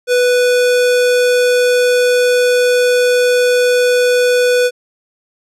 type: tone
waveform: square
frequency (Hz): 493.9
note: B4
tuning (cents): 0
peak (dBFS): -10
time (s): 0.07-4.71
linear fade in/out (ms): 50
effects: low-pass 11000 Hz 12 dB/octave